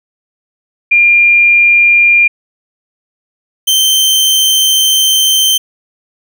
sine / sawtooth tone pair in turn, 2400 / 3113 Hz, D7 / G7, +37 / -13 cents, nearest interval perfect fourth, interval 450 cents, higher second, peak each -4 dBFS, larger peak neither, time 0.91-2.28 / 3.67-5.58 s, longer second, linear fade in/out 10 ms, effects none

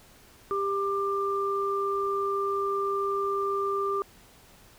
sine tone pair together, 396.8 / 1189 Hz, G4 / D6, +21 / +21 cents, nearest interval octave + perfect fifth, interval 1900 cents, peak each -28 dBFS, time 0.51-4.02 s, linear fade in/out 0 ms, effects pink hiss -55 dBFS RMS until 4.78 s

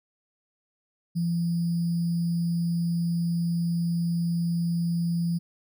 sine tone with sample-and-hold, 170 Hz, F3, 46 cents flat, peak -23 dBFS, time 1.15-5.39 s, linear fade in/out 20 ms, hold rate 4900 Hz, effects none

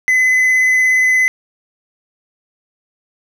triangle tone with vibrato, 2024 Hz, B6, 42 cents sharp, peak -8 dBFS, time 0.08-1.28 s, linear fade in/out 0 ms, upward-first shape triangle, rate 17 Hz, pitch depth 12 cents each way, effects none

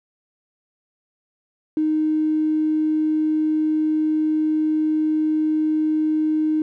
triangle tone, 310 Hz, D#4, 6 cents flat, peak -13 dBFS, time 1.77-6.62 s, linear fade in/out 2 ms, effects tanh soft clip ceiling -15 dBFS

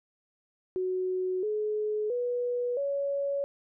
sine tone with pitch steps, 370 / 425 / 488.2 / 560.8 Hz, F#4 / G#4 / B4 / C#5, 0 / +40 / -20 / +20 cents, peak -27 dBFS, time 0.76-3.44 s, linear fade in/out 0 ms, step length 670 ms, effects none

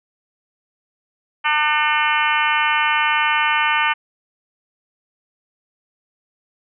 harmonic tone with a mistuned harmonic, 300 Hz, D4, 37 cents sharp, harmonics 3 / 4 / 5 / 6 / 7 / 8 / 9 / 10, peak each -21 / -22 / -23 / -24 / -24 / -25 / -26 / -26 dBFS, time 1.44-3.94 s, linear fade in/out 20 ms, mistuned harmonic 7, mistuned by +50 cents, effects none

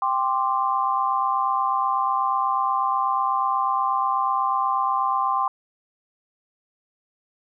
sine chord, G suspended fourth, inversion none, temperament equal with one note detuned, 789 / 1046.5 / 1174.7 Hz, G5 / C6 / D6, +11 / 0 / 0 cents, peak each -25 / -22 / -26 dBFS, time 0.02-5.48 s, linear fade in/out 2 ms, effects none

